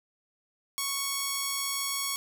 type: tone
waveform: 5% pulse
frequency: 1108.7 Hz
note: C#6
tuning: in tune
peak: -17 dBFS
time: 0.78-2.16 s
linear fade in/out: 0 ms
effects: none